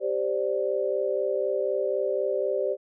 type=chord; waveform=sine; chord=G suspended fourth; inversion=none; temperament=equal; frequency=392 / 523.3 / 587.3 Hz; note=G4 / C5 / D5; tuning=0 / 0 / 0 cents; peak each=-28 dBFS; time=0-2.77 s; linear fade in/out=50 ms; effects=none